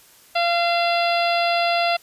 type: harmonic tone with a mistuned harmonic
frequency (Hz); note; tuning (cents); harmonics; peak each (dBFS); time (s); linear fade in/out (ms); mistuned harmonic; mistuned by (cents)
688; F5; -26; 1 / 2 / 3 / 4 / 5 / 6 / 7; -19 / -27 / -29 / -26 / -30 / -31 / -32; 0.35-1.97; 10; 4; -21
effects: white hiss -51 dBFS RMS until 2.02 s + resampled to 32000 Hz